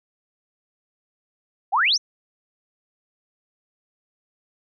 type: exponential sweep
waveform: sine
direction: up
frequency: 698.5 to 6350 Hz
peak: -16 dBFS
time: 1.72-1.98 s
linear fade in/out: 20 ms
effects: none